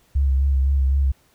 sine tone with vibrato, 68 Hz, C#2, 33 cents flat, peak -15 dBFS, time 0.15-1.12 s, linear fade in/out 10 ms, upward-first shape sine, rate 3.9 Hz, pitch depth 40 cents each way, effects pink hiss -59 dBFS RMS until 1.34 s

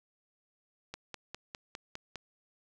click train, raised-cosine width 0.2 ms, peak -23 dBFS, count 7, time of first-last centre 0.94-2.157 s, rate 4.93 Hz, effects none

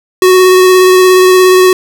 square tone with vibrato, 370 Hz, F#4, in tune, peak -3 dBFS, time 0.22-1.73 s, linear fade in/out 2 ms, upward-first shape sine, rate 17 Hz, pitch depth 14 cents each way, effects none

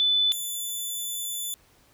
sine / 10% pulse tone pair in turn, 3499 / 3499 Hz, A7 / A7, -10 / -10 cents, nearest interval unison, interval 0 cents, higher neither, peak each -19 / -22 dBFS, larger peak first, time 0-0.32 / 0.32-1.54 s, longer second, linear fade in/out 0 ms, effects pink hiss -60 dBFS RMS until 1.93 s

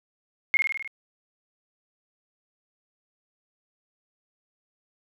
sine tone with echo, 2155 Hz, C#7, 49 cents flat, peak -16 dBFS, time 0.54-0.57 s, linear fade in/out 0 ms, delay 51 ms, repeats 6, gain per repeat -3 dB, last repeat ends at 0.876 s, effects none

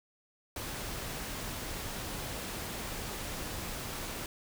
pink noise, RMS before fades -39 dBFS, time 0.56-4.26 s, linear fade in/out 2 ms, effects none

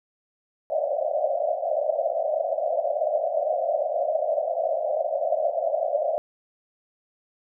pink band-pass noise, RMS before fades -25 dBFS, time 0.7-6.18 s, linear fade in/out 0 ms, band 560 to 700 Hz, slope 96 dB/octave, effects none

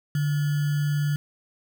sine tone with sample-and-hold, 146.83 Hz, D3, in tune, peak -21 dBFS, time 0.15-1.16 s, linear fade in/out 2 ms, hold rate 1575 Hz, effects none

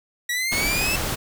sawtooth exponential sweep, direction up, 1914 to 2674 Hz, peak -19 dBFS, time 0.29-0.96 s, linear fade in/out 5 ms
pink noise, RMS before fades -26 dBFS, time 0.51-1.16 s, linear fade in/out 20 ms
effects none

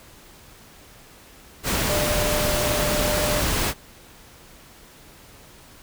sine tone in noise, 598 Hz, D5, 31 cents sharp, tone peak -25 dBFS, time 1.86-3.43 s, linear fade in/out 50 ms, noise pink, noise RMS -23 dBFS, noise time 1.63-3.74 s, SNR -5 dB, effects pink hiss -48 dBFS RMS until 5.82 s

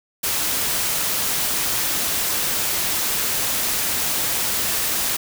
white noise, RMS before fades -22 dBFS, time 0.23-5.17 s, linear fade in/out 10 ms, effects none

